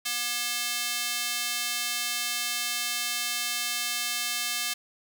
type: tone with high-pass filter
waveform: square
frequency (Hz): 240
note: B3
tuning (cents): -49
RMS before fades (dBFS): -30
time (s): 0.05-4.74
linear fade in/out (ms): 10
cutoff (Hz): 2700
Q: 0.7
effects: none